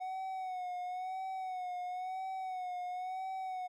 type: tone with vibrato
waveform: triangle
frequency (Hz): 740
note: F#5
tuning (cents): 0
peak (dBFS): -35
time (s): 0-3.68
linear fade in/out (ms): 20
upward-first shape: sine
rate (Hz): 0.98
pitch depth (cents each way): 50
effects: none